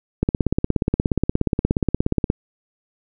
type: click train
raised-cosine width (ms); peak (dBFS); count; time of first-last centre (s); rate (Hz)
3; -4; 36; 0.23-2.301; 16.9
effects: none